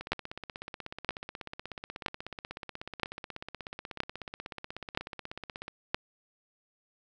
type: two click trains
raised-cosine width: 0.3 ms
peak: -11 / -23 dBFS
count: 7 / 94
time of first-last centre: 0.12-5.945 / 0.01-5.681 s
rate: 1.03 / 16.4 Hz
effects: none